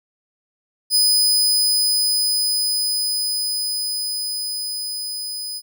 sawtooth tone with level ramp, 5000 Hz, D#8, 8 cents sharp, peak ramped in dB -10 to -24 dBFS, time 0.9-5.62 s, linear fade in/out 50 ms, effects none

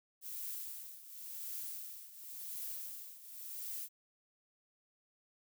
violet noise with tremolo, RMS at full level -42 dBFS, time 0.21-3.89 s, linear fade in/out 50 ms, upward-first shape triangle, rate 0.92 Hz, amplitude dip 80%, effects none

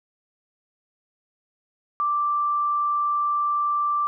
sine tone, 1174.7 Hz, D6, in tune, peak -20 dBFS, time 2-4.07 s, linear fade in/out 0 ms, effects none

